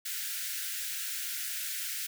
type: high-pass noise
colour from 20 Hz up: white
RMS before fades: -36 dBFS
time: 0.05-2.07 s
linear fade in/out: 10 ms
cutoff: 1400 Hz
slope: 96 dB/octave
effects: none